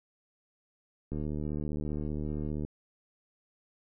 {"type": "click train", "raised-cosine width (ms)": 3, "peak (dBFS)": -23, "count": 116, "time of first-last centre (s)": [1.12, 2.649], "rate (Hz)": 75.2, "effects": []}